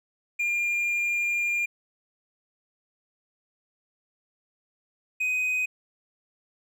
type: tone pair in turn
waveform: triangle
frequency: 2404 / 2505 Hz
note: D7 / D#7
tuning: +40 / +11 cents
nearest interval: minor second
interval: 71 cents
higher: second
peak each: -22 / -22 dBFS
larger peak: neither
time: 0.39-1.66 / 5.2-5.66 s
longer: first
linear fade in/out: 10 ms
effects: none